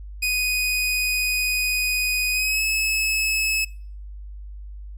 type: tone with pitch glide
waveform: sawtooth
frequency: 2489 to 2589 Hz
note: D#7 to E7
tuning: 0 to -32 cents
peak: -17 dBFS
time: 0.22-3.65 s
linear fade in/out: 10 ms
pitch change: +68 cents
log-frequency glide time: 2.32-2.62 s
effects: noise-tail reverb RT60 0.5 s tail -24 dB re dry + added 50 Hz sine -34 dBFS peak until 4.97 s